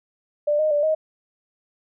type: tone with pitch steps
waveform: sine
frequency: 591 / 618 / 586 / 627 Hz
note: D5 / D#5 / D5 / D#5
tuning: +11 / -12 / -4 / +13 cents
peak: -17 dBFS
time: 0.47-0.95 s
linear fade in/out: 10 ms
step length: 120 ms
effects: none

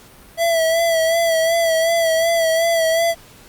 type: tone with vibrato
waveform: square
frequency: 660 Hz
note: E5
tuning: 2 cents sharp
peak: -15 dBFS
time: 0.37-3.15 s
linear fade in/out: 50 ms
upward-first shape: sine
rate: 2.7 Hz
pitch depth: 39 cents each way
effects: pink hiss -45 dBFS RMS until 3.48 s + Opus 48 kbps

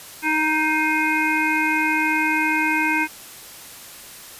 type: harmonic tone with a mistuned harmonic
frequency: 311.6 Hz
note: D#4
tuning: 3 cents sharp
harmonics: 1 / 3 / 5 / 7 / 8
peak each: -24 / -24 / -24 / -24 / -24 dBFS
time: 0.22-3.08 s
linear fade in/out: 50 ms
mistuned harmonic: 7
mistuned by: -36 cents
effects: white hiss -40 dBFS RMS until 4.39 s + resampled to 32000 Hz

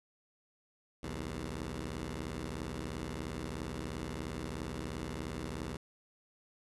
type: beating tone pair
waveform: 10% pulse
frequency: 63 / 80 Hz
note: B1 / D#2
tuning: +35 / +49 cents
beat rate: 17 Hz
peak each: -33 / -32 dBFS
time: 1.03-5.77 s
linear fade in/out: 5 ms
effects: resampled to 24000 Hz + 10-bit

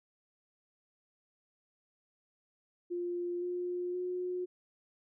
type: tone with pitch steps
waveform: sine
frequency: 350.8 / 356.1 / 361.5 Hz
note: F4 / F4 / F#4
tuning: +8 / +34 / -40 cents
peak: -33 dBFS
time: 2.9-4.46 s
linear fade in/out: 20 ms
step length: 520 ms
effects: none

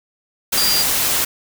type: tone in noise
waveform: sine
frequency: 4770 Hz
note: D8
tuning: 26 cents sharp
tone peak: -17 dBFS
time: 0.57-0.83 s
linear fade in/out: 10 ms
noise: white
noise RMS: -18 dBFS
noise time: 0.52-1.25 s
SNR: -2 dB
effects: none

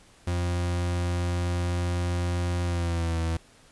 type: tone with pitch glide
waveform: 40% pulse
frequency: 87.8 to 82.39 Hz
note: F2 to E2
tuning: +10 to 0 cents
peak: -24 dBFS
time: 0.27-3.37 s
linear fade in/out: 5 ms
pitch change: -110 cents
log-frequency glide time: 2.63-3.19 s
effects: pink hiss -56 dBFS RMS until 3.71 s + resampled to 24000 Hz

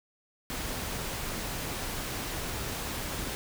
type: noise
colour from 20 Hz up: pink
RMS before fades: -35 dBFS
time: 0.5-3.35 s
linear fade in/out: 0 ms
effects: none

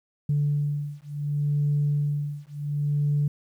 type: beating tone pair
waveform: sine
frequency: 145.5 / 146.19 Hz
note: D3 / D3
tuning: -16 / -8 cents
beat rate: 0.69 Hz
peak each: -25 dBFS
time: 0.29-3.28 s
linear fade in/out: 5 ms
effects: tanh soft clip ceiling -16 dBFS + 10-bit

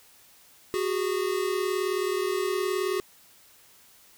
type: tone pair together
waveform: square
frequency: 369 / 408 Hz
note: F#4 / G#4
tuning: -5 / -31 cents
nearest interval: major second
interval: 174 cents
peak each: -28 / -30 dBFS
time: 0.74-3 s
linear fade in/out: 0 ms
effects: white hiss -56 dBFS RMS until 4.17 s

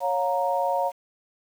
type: chord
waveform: sine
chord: Bb minor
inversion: first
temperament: equal with one note detuned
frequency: 554.4 / 712.3 / 932.3 Hz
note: Db5 / F5 / Bb5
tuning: 0 / +34 / 0 cents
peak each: -26 dBFS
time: 0-0.92 s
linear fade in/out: 50 ms
effects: 8-bit

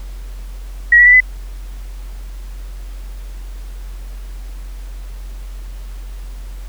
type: tone with pitch steps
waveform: sine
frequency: 1908 / 1941.4 / 1975.3 / 2010 Hz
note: A#6 / B6 / B6 / B6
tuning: +40 / -30 / 0 / +30 cents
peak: -4 dBFS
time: 0.92-1.204 s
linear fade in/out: 5 ms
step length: 71 ms
effects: added 45 Hz sine -26 dBFS peak until 6.68 s + pink hiss -45 dBFS RMS until 6.68 s

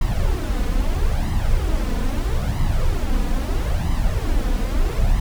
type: noise with flanger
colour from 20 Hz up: brown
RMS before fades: -19 dBFS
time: 0.01-5.2 s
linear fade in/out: 5 ms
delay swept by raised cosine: 0.99 to 4.09 ms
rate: 0.77 Hz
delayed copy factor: +0.65
effects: none

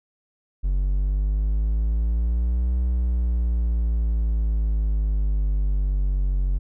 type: exponential two-way sweep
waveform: triangle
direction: up then down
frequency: 45.85 to 61.74 to 45.85 Hz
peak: -17 dBFS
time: 0.63-6.59 s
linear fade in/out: 20 ms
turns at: 2.78 s
effects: none

